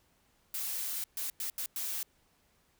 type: noise bursts at uneven times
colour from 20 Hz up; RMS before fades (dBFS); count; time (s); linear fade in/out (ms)
blue; -36; 5; 0.54-1.04 / 1.17-1.3 / 1.4-1.5 / 1.58-1.66 / 1.76-2.03; 2
effects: pink hiss -70 dBFS RMS until 2.79 s